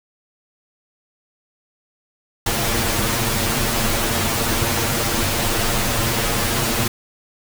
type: noise with comb filter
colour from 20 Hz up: pink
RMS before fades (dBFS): -20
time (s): 2.46-6.88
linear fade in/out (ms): 5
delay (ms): 8.7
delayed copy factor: +1
effects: none